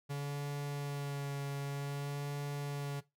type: tone with vibrato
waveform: 45% pulse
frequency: 142 Hz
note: C#3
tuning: 42 cents sharp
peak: -36 dBFS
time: 0.09-3.01 s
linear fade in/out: 20 ms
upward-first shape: sine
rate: 0.53 Hz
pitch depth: 19 cents each way
effects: noise-tail reverb RT60 0.2 s tail -18 dB re dry